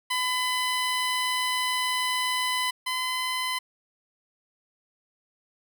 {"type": "tone pair in turn", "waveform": "15% pulse", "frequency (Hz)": [1007, 1018.1], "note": ["B5", "C6"], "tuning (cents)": [33, -48], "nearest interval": "unison", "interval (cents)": 19, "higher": "second", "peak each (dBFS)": [-18, -20], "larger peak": "first", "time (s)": [[0.1, 2.71], [2.86, 3.59]], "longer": "first", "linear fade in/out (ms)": 10, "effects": []}